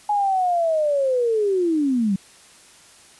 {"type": "linear sweep", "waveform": "sine", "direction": "down", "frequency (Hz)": [841, 185], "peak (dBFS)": -17, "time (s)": [0.09, 2.16], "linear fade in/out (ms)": 5, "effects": ["white hiss -49 dBFS RMS until 3.19 s", "resampled to 24000 Hz"]}